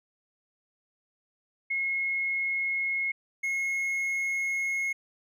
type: tone pair in turn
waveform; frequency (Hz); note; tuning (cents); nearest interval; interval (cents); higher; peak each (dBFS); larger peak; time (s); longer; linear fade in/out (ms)
sine / triangle; 2166 / 2166; C#7 / C#7; -41 / -41; unison; 0; neither; -26 / -25; second; 1.7-3.12 / 3.43-4.93; second; 10
effects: none